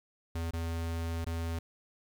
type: tone with dropouts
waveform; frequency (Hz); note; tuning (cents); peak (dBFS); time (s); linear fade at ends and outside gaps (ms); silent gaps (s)
square; 83; E2; +12; -33; 0.35-1.59; 5; 0.509-0.534 / 1.246-1.265
effects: 11-bit